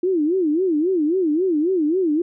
sine tone with vibrato, 336.1 Hz, E4, 34 cents sharp, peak -16 dBFS, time 0.03-2.22 s, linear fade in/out 5 ms, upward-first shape sine, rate 3.7 Hz, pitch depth 230 cents each way, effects none

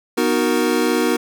square chord, B major seventh, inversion none, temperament equal, 246.9 / 311.1 / 370 / 466.2 Hz, B3 / D#4 / F#4 / A#4, 0 / 0 / 0 / 0 cents, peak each -22 dBFS, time 0.17-1.17 s, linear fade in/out 10 ms, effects none

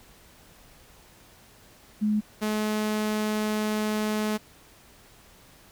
sine / sawtooth tone pair in turn, 211.6 / 213.6 Hz, G#3 / G#3, +33 / +49 cents, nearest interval unison, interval 16 cents, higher second, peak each -21 dBFS, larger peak neither, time 2.01-2.21 / 2.41-4.38 s, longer second, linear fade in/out 20 ms, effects pink hiss -54 dBFS RMS until 5.71 s

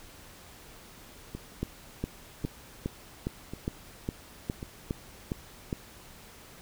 two click trains, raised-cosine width 3 ms, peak -24 / -17 dBFS, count 4 / 11, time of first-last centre 1.35-4.629 / 1.63-5.728 s, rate 0.915 / 2.44 Hz, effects pink hiss -51 dBFS RMS until 6.61 s

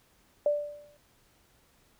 sine tone with exponential decay, 587.3 Hz, D5, in tune, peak -20 dBFS, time 0.46-0.97 s, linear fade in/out 2 ms, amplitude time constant 110 ms, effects pink hiss -65 dBFS RMS until 1.99 s

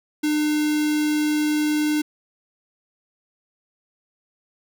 square tone with notch filter, 301.7 Hz, D4, 47 cents sharp, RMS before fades -21 dBFS, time 0.23-2.02 s, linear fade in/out 10 ms, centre 1000 Hz, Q 1.5, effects none

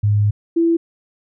sine tone pair in turn, 103.83 / 333.9 Hz, G#2 / E4, 0 / +22 cents, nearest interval octave + minor sixth, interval 2022 cents, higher second, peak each -12 dBFS, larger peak neither, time 0.03-0.31 / 0.56-0.77 s, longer first, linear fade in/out 10 ms, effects none

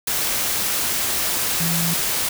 sine tone in noise, 167.5 Hz, E3, 28 cents sharp, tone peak -22 dBFS, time 1.6-1.94 s, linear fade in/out 5 ms, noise white, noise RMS -22 dBFS, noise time 0.07-2.29 s, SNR -3 dB, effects none

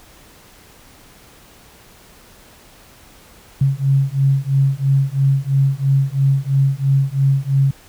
sine beating tone pair, 135.4 / 138.4 Hz, C#3 / C#3, -40 / -2 cents, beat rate 3 Hz, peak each -16 dBFS, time 3.61-7.71 s, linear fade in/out 5 ms, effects pink hiss -46 dBFS RMS until 7.88 s

